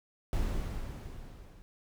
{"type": "noise with level ramp", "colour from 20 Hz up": "brown", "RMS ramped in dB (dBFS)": [-30, -52], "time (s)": [0.33, 1.62], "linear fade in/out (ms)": 0, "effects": []}